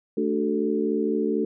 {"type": "harmonic tone with a mistuned harmonic", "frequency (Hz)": 73.42, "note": "D2", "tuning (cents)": 0, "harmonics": [3, 4, 5, 6], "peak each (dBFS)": [-27, -27, -27, -27], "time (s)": [0.17, 1.45], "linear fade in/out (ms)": 5, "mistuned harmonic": 5, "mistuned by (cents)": 43, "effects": []}